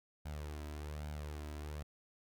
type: tone with flanger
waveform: sawtooth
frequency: 74.8 Hz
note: D2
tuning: 32 cents sharp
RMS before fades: -44 dBFS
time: 0.25-1.83 s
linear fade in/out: 10 ms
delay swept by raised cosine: 1.3 to 3.1 ms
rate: 1.2 Hz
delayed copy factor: +0.55
effects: none